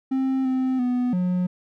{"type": "tone with pitch steps", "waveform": "triangle", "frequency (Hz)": [264.4, 259.4, 247.7, 180.7], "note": ["C4", "C4", "B3", "F#3"], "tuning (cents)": [18, -15, 5, -41], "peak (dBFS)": -18, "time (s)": [0.11, 1.47], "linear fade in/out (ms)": 10, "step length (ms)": 340, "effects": []}